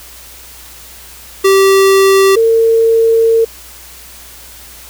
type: tone pair in turn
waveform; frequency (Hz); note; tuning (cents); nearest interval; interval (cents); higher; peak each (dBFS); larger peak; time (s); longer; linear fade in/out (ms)
square / sine; 388.4 / 453.8; G4 / A#4; -16 / -47; minor third; 269; second; -6; neither; 1.44-2.36 / 2.36-3.45; second; 10
effects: added 60 Hz sine -41 dBFS peak until 4.89 s + white hiss -35 dBFS RMS until 4.89 s